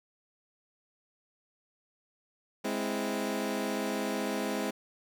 20% pulse chord, Ab augmented, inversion none, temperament equal, 207.7 / 261.6 / 329.6 Hz, Ab3 / C4 / E4, 0 / 0 / 0 cents, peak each -29 / -30 / -32 dBFS, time 2.64-4.71 s, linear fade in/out 10 ms, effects none

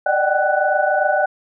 sine tone cluster, 589 / 612 / 755 / 782 / 1485 Hz, D5 / D#5 / F#5 / G5 / F#6, +5 / -29 / +35 / -4 / +6 cents, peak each -21 dBFS, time 0.06-1.26 s, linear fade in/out 5 ms, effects none

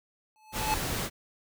square tone with exponential growth, 864 Hz, A5, 32 cents flat, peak -24 dBFS, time 0.36-0.74 s, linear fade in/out 0 ms, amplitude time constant 81 ms
pink noise, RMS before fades -32 dBFS, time 0.52-1.1 s, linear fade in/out 50 ms
effects none

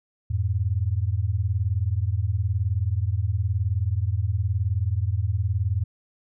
sine beating tone pair, 87.31 / 106.31 Hz, F2 / G#2, 0 / +41 cents, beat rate 19 Hz, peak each -24 / -24 dBFS, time 0.3-5.84 s, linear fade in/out 10 ms, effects none

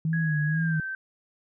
sine tone with vibrato, 156.7 Hz, D#3, 13 cents sharp, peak -23 dBFS, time 0.05-0.8 s, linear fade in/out 2 ms, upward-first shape sine, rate 2.1 Hz, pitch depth 79 cents each way
sine tone with pitch glide, 1663 to 1551.6 Hz, G#6 to G6, +2 to -18 cents, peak -30 dBFS, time 0.13-0.95 s, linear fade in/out 2 ms, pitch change -120 cents, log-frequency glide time 0.51-0.78 s
effects none

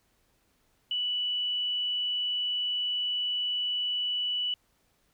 sine tone, 2960 Hz, F#7, in tune, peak -27 dBFS, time 0.91-4.54 s, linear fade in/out 2 ms, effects pink hiss -70 dBFS RMS until 5.13 s

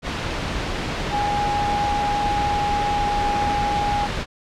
sine tone in noise, 823 Hz, G#5, 16 cents flat, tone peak -20 dBFS, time 1.1-4.09 s, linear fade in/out 50 ms, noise pink, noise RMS -25 dBFS, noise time 0.02-4.26 s, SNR +2 dB, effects low-pass 4000 Hz 12 dB/octave

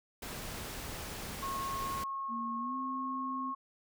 pink noise, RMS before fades -42 dBFS, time 0.22-2.04 s, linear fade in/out 5 ms
sine tone, 1088 Hz, C#6, 33 cents flat, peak -35 dBFS, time 1.42-3.55 s, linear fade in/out 10 ms
sine tone with pitch glide, 232.3 to 259.2 Hz, A#3 to C4, -6 to -16 cents, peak -39 dBFS, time 2.28-3.54 s, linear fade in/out 50 ms, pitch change +190 cents, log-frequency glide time 2.58-2.75 s
effects none

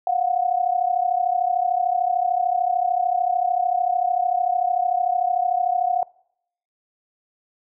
sine tone pair together, 706 / 739.4 Hz, F5 / F#5, +19 / -1 cents, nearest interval minor second, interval 80 cents, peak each -21 dBFS, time 0.07-6.03 s, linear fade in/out 2 ms, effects noise-tail reverb RT60 0.7 s tail -23 dB re dry

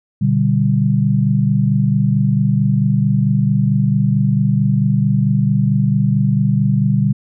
sine chord, G major, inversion first, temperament just, 122.5 / 147 / 196 Hz, B2 / D3 / G3, -14 / +2 / 0 cents, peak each -16 dBFS, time 0.21-7.13 s, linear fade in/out 10 ms, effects none

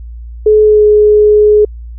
sine tone with pitch glide, 427.3 to 420.9 Hz, G#4 to G#4, +49 to +23 cents, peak -3 dBFS, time 0.46-1.65 s, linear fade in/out 5 ms, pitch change -26 cents, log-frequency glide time 0.63-0.85 s, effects added 58 Hz sine -24 dBFS peak until 1.98 s

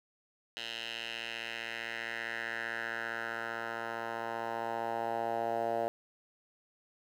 10% pulse tone with band-pass filter sweep, 115.3 Hz, A#2, 19 cents flat, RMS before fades -37 dBFS, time 0.57-5.88 s, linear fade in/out 0 ms, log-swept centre 3200 to 660 Hz, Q 2.9, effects 10-bit

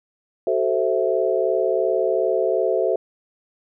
sine chord, F# half-diminished seventh, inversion none, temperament equal with one note detuned, 377.1 / 440 / 523.3 / 659.3 Hz, F#4 / A4 / C5 / E5, +33 / 0 / 0 / 0 cents, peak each -23 dBFS, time 0.47-2.96 s, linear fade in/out 2 ms, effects none

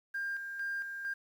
sine tone with tremolo, 1600 Hz, G6, 35 cents sharp, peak -32 dBFS, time 0.14-1.14 s, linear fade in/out 10 ms, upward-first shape square, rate 2.2 Hz, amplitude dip 50%, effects tanh soft clip ceiling -30 dBFS + 10-bit

